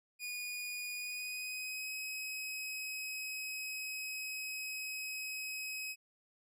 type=tone with pitch glide; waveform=sawtooth; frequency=2456 to 2543 Hz; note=D#7 to D#7; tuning=-23 to +37 cents; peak=-36 dBFS; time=0.19-5.96 s; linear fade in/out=50 ms; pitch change=+60 cents; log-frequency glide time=0.95-1.92 s; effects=none